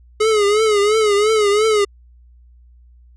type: tone with vibrato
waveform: square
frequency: 422.4 Hz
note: G#4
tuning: 29 cents sharp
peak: -13 dBFS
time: 0.2-1.85 s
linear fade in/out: 10 ms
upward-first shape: triangle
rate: 2.9 Hz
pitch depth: 100 cents each way
effects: added 60 Hz sine -44 dBFS peak until 3.16 s + resampled to 22050 Hz

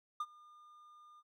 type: tone with ADSR envelope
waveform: triangle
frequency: 1209 Hz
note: D6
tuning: 50 cents sharp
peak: -31 dBFS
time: 0.2-1.23 s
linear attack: 5 ms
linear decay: 48 ms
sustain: -24 dB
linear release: 41 ms
effects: none

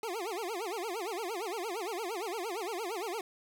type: tone with vibrato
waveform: 25% pulse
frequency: 400 Hz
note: G4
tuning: 35 cents sharp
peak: -31 dBFS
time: 0.03-3.21 s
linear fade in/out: 2 ms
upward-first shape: sine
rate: 8.7 Hz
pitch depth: 270 cents each way
effects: none

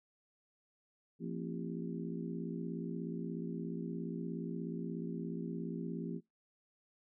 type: harmonic tone with a mistuned harmonic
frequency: 56.9 Hz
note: A#1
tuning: 41 cents flat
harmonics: 3 / 4 / 5 / 6 / 7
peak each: -41 / -43 / -45 / -47 / -48 dBFS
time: 1.19-6.21 s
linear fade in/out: 50 ms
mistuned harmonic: 5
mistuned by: -110 cents
effects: noise-tail reverb RT60 0.2 s tail -25 dB re dry

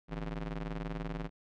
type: ring-modulated tone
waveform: sawtooth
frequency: 106 Hz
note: G#2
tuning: 36 cents sharp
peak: -29 dBFS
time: 0.08-1.3 s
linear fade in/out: 50 ms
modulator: 63.2 Hz
effects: low-pass 3000 Hz 12 dB/octave

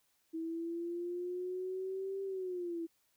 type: linear two-way sweep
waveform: sine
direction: up then down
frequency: 323.3 to 391.6 to 327.7 Hz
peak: -36 dBFS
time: 0.33-2.87 s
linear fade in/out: 20 ms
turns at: 2.23 s
effects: white hiss -75 dBFS RMS until 3.16 s

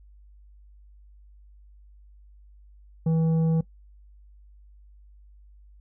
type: tone with tanh clipping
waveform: triangle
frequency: 162.1 Hz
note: E3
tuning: 29 cents flat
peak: -21 dBFS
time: 3.06-3.61 s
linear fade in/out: 5 ms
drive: 12 dB
effects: noise-tail reverb RT60 0.1 s tail -19 dB re dry + added 50 Hz sine -49 dBFS peak until 5.8 s

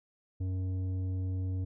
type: tone with tanh clipping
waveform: triangle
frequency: 93 Hz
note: F#2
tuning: 9 cents sharp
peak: -32 dBFS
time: 0.4-1.65 s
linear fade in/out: 10 ms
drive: 13 dB
effects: none

